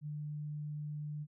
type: tone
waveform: sine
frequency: 149.3 Hz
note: D3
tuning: 29 cents sharp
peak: -38 dBFS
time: 0.01-1.27 s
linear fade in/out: 50 ms
effects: none